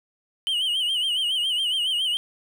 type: tone with vibrato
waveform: triangle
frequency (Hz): 3018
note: F#7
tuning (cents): +34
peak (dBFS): -20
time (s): 0.47-2.17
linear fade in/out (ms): 0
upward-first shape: sine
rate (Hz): 7.2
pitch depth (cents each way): 100
effects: none

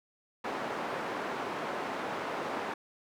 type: band-pass noise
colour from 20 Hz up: white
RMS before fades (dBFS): -36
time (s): 0.44-2.74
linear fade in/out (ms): 5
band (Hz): 240 to 1100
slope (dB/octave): 12
effects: none

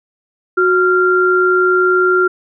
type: tone pair together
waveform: sine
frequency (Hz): 367.1 / 1385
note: F#4 / F6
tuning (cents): -14 / -15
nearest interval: octave + major seventh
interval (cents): 2299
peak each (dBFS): -12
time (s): 0.57-2.28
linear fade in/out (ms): 10
effects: none

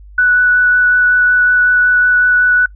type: tone with vibrato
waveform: sine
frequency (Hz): 1480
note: F#6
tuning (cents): 0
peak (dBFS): -7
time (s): 0.18-2.66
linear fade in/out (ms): 5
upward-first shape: sine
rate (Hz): 5.4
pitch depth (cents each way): 9
effects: noise-tail reverb RT60 0.1 s tail -24 dB re dry + added 50 Hz sine -34 dBFS peak until 2.75 s

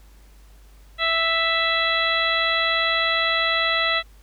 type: harmonic tone with a mistuned harmonic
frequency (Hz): 659.3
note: E5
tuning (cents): 0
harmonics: 1 / 2 / 3 / 4 / 5 / 6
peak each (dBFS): -28 / -25 / -23 / -28 / -26 / -27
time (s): 0.98-4.03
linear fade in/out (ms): 50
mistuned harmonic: 5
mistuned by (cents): +26
effects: added 50 Hz sine -46 dBFS peak until 4.22 s + pink hiss -57 dBFS RMS until 4.22 s

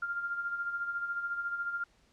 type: tone with tremolo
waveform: sine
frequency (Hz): 1397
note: F6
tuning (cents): 0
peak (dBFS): -30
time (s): 0.02-1.84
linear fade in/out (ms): 5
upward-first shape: sine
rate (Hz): 14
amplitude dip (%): 55
effects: pink hiss -67 dBFS RMS until 2.12 s + low-pass 7000 Hz 12 dB/octave

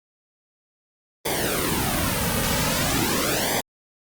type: noise with flanger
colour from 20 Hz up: pink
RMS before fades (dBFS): -23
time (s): 1.25-3.61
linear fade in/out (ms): 10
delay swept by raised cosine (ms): 0.73 to 2.93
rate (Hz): 0.43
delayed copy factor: -0.9
effects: Opus 32 kbps

